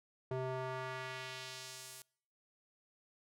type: tone with band-pass filter sweep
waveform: square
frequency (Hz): 129.7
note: C3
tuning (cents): -15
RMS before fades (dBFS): -43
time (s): 0.31-2.02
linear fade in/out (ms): 2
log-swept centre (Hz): 480 to 11000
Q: 0.93
effects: noise-tail reverb RT60 0.6 s tail -26 dB re dry